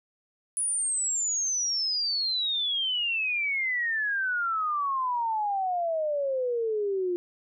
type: exponential sweep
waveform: sine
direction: down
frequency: 9956 to 348.3 Hz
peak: -25 dBFS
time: 0.57-7.16 s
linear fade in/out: 0 ms
effects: none